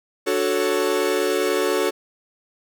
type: chord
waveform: 45% pulse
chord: D major seventh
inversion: none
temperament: equal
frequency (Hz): 293.7 / 370 / 440 / 554.4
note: D4 / F#4 / A4 / C#5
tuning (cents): 0 / 0 / 0 / 0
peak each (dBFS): -29 / -23 / -23 / -26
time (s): 0.26-1.91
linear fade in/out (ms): 20
effects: none